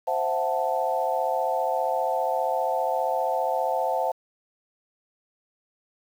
sine chord, F# half-diminished seventh, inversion second, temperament equal with one note detuned, 523.3 / 665 / 740 / 880 Hz, C5 / E5 / F#5 / A5, 0 / +15 / 0 / 0 cents, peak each -28 dBFS, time 0.07-4.12 s, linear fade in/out 10 ms, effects 8-bit

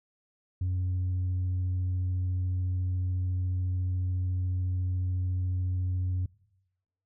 sine tone, 91.4 Hz, F#2, 21 cents flat, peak -24 dBFS, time 0.61-6.26 s, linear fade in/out 5 ms, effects noise-tail reverb RT60 1.0 s tail -24 dB re dry + tanh soft clip ceiling -25 dBFS

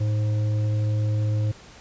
sine tone with frequency modulation, 107.5 Hz, A2, 40 cents flat, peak -20 dBFS, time 0-1.52 s, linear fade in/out 10 ms, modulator 421 Hz, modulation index 0.26, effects pink hiss -47 dBFS RMS until 1.8 s + resampled to 16000 Hz

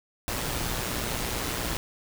pink noise with amplitude modulation, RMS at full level -28 dBFS, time 0.28-1.77 s, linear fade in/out 0 ms, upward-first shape sine, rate 120 Hz, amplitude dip 55%, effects none

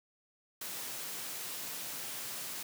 white high-pass noise, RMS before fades -41 dBFS, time 0.61-2.63 s, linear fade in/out 5 ms, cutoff 110 Hz, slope 48 dB/octave, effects none

